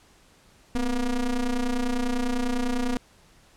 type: ring-modulated tone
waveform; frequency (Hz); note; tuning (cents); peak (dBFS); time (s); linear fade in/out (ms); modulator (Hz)
square; 119; A#2; +36; -21; 0.75-2.97; 0; 134
effects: pink hiss -57 dBFS RMS until 3.56 s + low-pass 10000 Hz 12 dB/octave